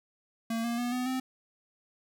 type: tone with pitch steps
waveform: square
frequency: 227.8 / 235.2 / 242.7 / 250.6 / 258.7 Hz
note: A#3 / A#3 / B3 / B3 / C4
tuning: -40 / +16 / -30 / +25 / -19 cents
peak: -30 dBFS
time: 0.5-1.2 s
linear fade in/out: 5 ms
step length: 140 ms
effects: none